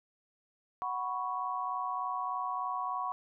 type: chord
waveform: sine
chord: F# suspended fourth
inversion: none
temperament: just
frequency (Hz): 740 / 986.7 / 1110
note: F#5 / B5 / C#6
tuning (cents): 0 / -2 / +2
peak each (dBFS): -38 / -37 / -35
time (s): 0.82-3.12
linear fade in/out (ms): 0
effects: none